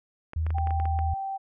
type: clicks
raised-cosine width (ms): 0.5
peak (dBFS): -24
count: 9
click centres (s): 0.334 / 0.466 / 0.505 / 0.584 / 0.672 / 0.707 / 0.8 / 0.855 / 0.99
type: tone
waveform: sine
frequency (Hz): 79.9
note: D#2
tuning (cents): +47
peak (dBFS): -24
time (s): 0.36-1.14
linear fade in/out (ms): 5
type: tone with pitch glide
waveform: sine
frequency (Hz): 784 to 778.6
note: G5 to G5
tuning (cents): 0 to -12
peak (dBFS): -29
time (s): 0.54-1.38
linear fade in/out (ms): 20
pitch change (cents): -12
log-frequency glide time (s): 0.81-1.22
effects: none